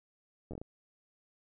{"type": "slowing click train", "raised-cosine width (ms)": 2, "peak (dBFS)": -29, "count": 6, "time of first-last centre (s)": [0.51, 0.615], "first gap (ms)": 10, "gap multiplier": 1.38, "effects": []}